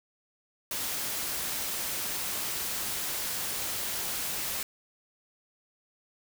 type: noise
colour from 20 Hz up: white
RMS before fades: -33 dBFS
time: 0.71-4.63 s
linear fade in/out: 2 ms
effects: none